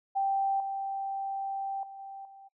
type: tone with level steps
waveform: sine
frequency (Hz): 783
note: G5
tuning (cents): -2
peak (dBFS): -25 / -31 / -42 / -40 / -48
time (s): 0.15-2.49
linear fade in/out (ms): 20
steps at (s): 0.6 / 1.83 / 1.99 / 2.25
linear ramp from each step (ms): 2
effects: noise-tail reverb RT60 0.1 s tail -22 dB re dry